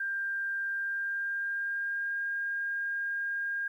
sine tone with pitch glide, 1591 to 1614.1 Hz, G6 to G#6, +25 to -50 cents, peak -30 dBFS, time 0-3.68 s, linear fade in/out 5 ms, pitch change +25 cents, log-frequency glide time 0.66-2.19 s, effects 11-bit

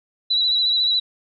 sine tone with vibrato, 3936 Hz, B7, 7 cents flat, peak -16 dBFS, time 0.3-1 s, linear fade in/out 10 ms, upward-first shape sine, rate 14 Hz, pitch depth 35 cents each way, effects none

